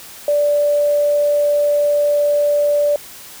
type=tone; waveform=sine; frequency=584 Hz; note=D5; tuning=10 cents flat; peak=-12 dBFS; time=0.28-2.96 s; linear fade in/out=2 ms; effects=white hiss -37 dBFS RMS until 3.4 s